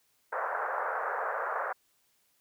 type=band-pass noise; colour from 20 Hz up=white; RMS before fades=-33 dBFS; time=0.32-1.73 s; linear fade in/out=10 ms; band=470 to 1600 Hz; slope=48 dB/octave; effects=white hiss -71 dBFS RMS until 2.4 s